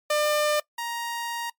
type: tone pair in turn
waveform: sawtooth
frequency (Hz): 599 / 938.3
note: D5 / A#5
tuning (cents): +34 / +11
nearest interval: minor sixth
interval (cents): 777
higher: second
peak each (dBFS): -17 / -25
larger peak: first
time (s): 0.1-0.6 / 0.78-1.5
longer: second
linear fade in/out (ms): 5
effects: noise-tail reverb RT60 0.1 s tail -22 dB re dry + MP3 96 kbps